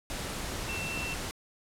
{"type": "tone in noise", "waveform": "sine", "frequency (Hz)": 2689, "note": "E7", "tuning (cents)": 34, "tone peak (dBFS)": -35, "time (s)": [0.69, 1.14], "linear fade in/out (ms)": 0, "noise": "pink", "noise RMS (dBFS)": -36, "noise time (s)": [0.1, 1.31], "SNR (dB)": -2, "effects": ["low-pass 11000 Hz 12 dB/octave"]}